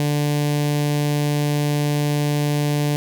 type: tone with notch filter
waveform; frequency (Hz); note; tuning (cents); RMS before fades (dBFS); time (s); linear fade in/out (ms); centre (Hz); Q
sawtooth; 146.83; D3; 0; -20; 0-2.96; 0; 1300; 1.3
effects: none